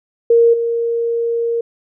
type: tone with level steps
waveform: sine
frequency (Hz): 465.8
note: A#4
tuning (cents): -1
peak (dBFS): -7 / -15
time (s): 0.3-1.61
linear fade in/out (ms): 5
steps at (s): 0.53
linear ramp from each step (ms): 10
effects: none